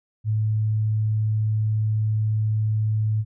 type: tone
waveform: sine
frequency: 108.2 Hz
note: A2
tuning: 29 cents flat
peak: -19 dBFS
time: 0.24-3.25 s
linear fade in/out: 50 ms
effects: none